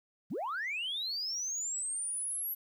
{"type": "linear sweep", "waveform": "sine", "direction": "up", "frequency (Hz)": [116.54, 11840], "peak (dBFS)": -32, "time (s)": [0.3, 2.55], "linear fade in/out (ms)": 20, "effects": ["tanh soft clip ceiling -30 dBFS", "11-bit"]}